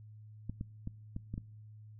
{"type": "clicks", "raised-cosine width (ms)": 5, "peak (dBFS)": -26, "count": 6, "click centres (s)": [0.496, 0.611, 0.874, 1.164, 1.34, 1.379], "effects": ["noise-tail reverb RT60 0.9 s tail -23 dB re dry", "added 107 Hz sine -50 dBFS peak until 1.99 s"]}